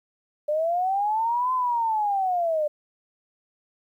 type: linear two-way sweep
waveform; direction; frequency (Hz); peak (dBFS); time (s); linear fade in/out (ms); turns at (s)
sine; up then down; 587.3 to 1031 to 587.3; -21; 0.48-2.68; 10; 1.53
effects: 10-bit